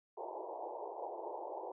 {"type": "band-pass noise", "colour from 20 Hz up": "white", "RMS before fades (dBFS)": -44, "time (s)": [0.17, 1.72], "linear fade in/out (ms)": 5, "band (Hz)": [340, 960], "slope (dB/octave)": 96, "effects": []}